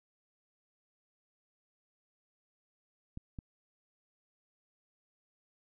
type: clicks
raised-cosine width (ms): 5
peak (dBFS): -29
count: 2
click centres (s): 3.174 / 3.388
effects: none